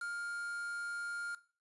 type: tone with quantisation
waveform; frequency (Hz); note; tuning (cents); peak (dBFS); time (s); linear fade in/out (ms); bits
triangle; 1405; F6; +10; -36; 0.01-1.35; 5; 8
effects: noise-tail reverb RT60 0.4 s tail -18 dB re dry + resampled to 24000 Hz